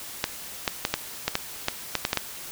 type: clicks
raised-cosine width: 0.2 ms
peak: -5 dBFS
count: 11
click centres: 0.241 / 0.678 / 0.851 / 0.94 / 1.28 / 1.354 / 1.684 / 1.953 / 2.051 / 2.131 / 2.173 s
effects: white hiss -39 dBFS RMS until 2.51 s

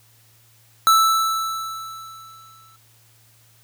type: tone with exponential decay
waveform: square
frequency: 1318.5 Hz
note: E6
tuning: in tune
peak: -11 dBFS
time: 0.87-2.76 s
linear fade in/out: 0 ms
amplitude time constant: 410 ms
effects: added 113 Hz sine -56 dBFS peak until 3.63 s + white hiss -56 dBFS RMS until 3.63 s

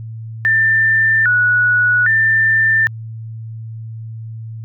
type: tone with vibrato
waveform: sine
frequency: 1618 Hz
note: G#6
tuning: 46 cents flat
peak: -10 dBFS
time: 0.45-2.87 s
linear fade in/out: 0 ms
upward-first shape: square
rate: 0.62 Hz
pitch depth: 170 cents each way
effects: added 112 Hz sine -26 dBFS peak until 4.64 s

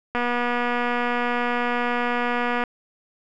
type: click train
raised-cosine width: 0.5 ms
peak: -10 dBFS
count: 603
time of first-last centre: 0.15-2.638 s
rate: 242 Hz
effects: none

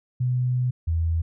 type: tone pair in turn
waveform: sine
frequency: 125.4 / 82.34 Hz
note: B2 / E2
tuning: +27 / -1 cents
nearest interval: perfect fifth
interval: 728 cents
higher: first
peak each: -20 dBFS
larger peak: neither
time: 0.2-0.71 / 0.87-1.22 s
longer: first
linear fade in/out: 10 ms
effects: none

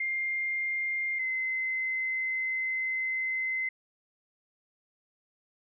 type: tone pair in turn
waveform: sine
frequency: 2110 / 2057 Hz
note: C7 / C7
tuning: +14 / -30 cents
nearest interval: unison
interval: 44 cents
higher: first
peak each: -28 dBFS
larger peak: neither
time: 0-1.19 / 1.19-3.69 s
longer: second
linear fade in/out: 5 ms
effects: none

